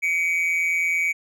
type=tone with amplitude modulation; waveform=triangle; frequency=2270 Hz; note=C#7; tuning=41 cents sharp; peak=-15 dBFS; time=0.02-1.13 s; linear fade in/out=20 ms; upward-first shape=sine; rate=169 Hz; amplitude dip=65%; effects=none